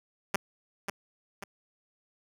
5% pulse tone with echo, 198 Hz, G3, 18 cents sharp, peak -13 dBFS, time 0.34-0.36 s, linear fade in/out 5 ms, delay 540 ms, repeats 2, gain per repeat -7 dB, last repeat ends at 1.44 s, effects none

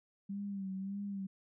sine tone with vibrato, 196 Hz, G3, in tune, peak -37 dBFS, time 0.29-1.27 s, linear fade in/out 10 ms, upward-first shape sine, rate 1.7 Hz, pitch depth 55 cents each way, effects none

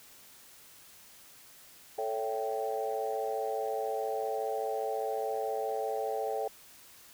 sine chord, A dominant seventh, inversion none, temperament equal with one note detuned, 440 / 554.4 / 659.3 / 779 Hz, A4 / C#5 / E5 / G5, 0 / 0 / 0 / -11 cents, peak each -34 / -37 / -38 / -35 dBFS, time 1.98-6.48 s, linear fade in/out 5 ms, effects tanh soft clip ceiling -21 dBFS + white hiss -55 dBFS RMS until 7.13 s

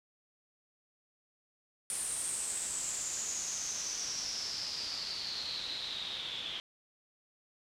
white noise with low-pass filter sweep, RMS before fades -38 dBFS, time 1.9-6.6 s, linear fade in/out 0 ms, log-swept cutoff 9300 to 3300 Hz, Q 8.7, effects none

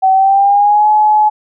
sine tone with pitch glide, 762 to 850.4 Hz, G5 to G#5, -49 to +41 cents, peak -6 dBFS, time 0.02-1.3 s, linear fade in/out 20 ms, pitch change +190 cents, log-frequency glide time 0.12-0.89 s, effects none

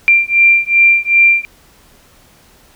sine beating tone pair, 2370 / 2372.6 Hz, D7 / D7, +15 / +17 cents, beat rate 2.6 Hz, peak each -10 dBFS, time 0.08-1.45 s, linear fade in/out 0 ms, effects pink hiss -47 dBFS RMS until 2.75 s

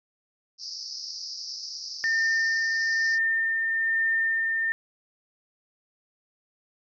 pink band-pass noise, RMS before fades -37 dBFS, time 0.58-3.19 s, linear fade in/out 50 ms, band 4700 to 5600 Hz, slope 96 dB/octave
sine tone with tremolo, 1808 Hz, A6, 47 cents sharp, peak -21 dBFS, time 2.04-4.72 s, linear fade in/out 0 ms, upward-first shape sine, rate 1.1 Hz, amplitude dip 25%
effects none

